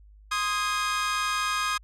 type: chord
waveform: sawtooth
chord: Ab major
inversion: first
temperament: equal with one note detuned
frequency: 1046.5 / 1244.5 / 1639.3 Hz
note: C6 / Eb6 / Ab6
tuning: 0 / 0 / -23 cents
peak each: -29 / -23 / -28 dBFS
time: 0.31-1.78 s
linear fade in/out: 10 ms
effects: added 51 Hz sine -49 dBFS peak until 1.83 s + low-pass 9000 Hz 12 dB/octave